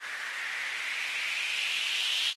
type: noise with low-pass filter sweep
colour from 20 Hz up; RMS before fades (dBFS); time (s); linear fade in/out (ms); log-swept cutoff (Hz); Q
violet; -33; 0-2.34; 50; 1700 to 3200; 4.8
effects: AAC 32 kbps